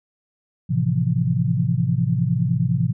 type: chord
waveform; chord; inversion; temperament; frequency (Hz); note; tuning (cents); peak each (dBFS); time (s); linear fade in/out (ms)
sine; F major seventh; first; equal; 110 / 130.81 / 164.81 / 174.61; A2 / C3 / E3 / F3; 0 / 0 / 0 / 0; -24 / -21 / -23 / -24; 0.69-2.93; 20
effects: none